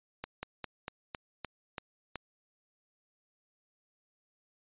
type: slowing click train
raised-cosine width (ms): 0.3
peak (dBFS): -21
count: 8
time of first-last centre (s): 0.24-2.157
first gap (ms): 190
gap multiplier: 1.12
effects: resampled to 8000 Hz